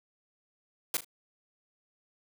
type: noise with echo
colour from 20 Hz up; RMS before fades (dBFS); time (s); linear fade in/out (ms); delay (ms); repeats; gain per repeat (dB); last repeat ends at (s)
white; -29; 0.94-0.97; 2; 38; 2; -12; 1.046
effects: none